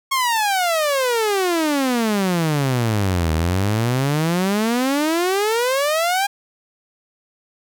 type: exponential two-way sweep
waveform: sawtooth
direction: down then up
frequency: 1100 to 77.78 to 814 Hz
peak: -13 dBFS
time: 0.11-6.27 s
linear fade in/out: 10 ms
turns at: 3.33 s
effects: none